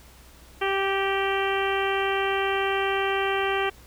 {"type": "harmonic tone with a mistuned harmonic", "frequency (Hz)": 390.9, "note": "G4", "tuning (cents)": -5, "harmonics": [1, 2, 3, 4, 5, 6, 7, 8], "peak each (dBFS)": [-26, -29, -31, -32, -33, -34, -34, -35], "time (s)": [0.61, 3.7], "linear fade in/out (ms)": 10, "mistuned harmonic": 5, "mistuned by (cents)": -21, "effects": ["added 61 Hz sine -50 dBFS peak until 3.86 s", "pink hiss -52 dBFS RMS until 3.86 s"]}